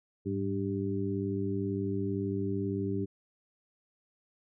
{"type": "harmonic tone with a mistuned harmonic", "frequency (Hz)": 98, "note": "G2", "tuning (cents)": 0, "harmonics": [1, 2, 3, 4], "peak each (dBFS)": [-35, -35, -35, -35], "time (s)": [0.25, 3.06], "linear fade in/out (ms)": 20, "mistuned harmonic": 1, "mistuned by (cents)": 90, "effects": []}